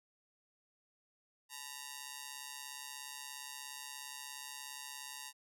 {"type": "ring-modulated tone", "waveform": "5% pulse", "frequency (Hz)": 932.3, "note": "A#5", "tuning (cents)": 0, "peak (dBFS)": -30, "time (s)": [1.49, 5.33], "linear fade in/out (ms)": 50, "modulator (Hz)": 68.5, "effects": []}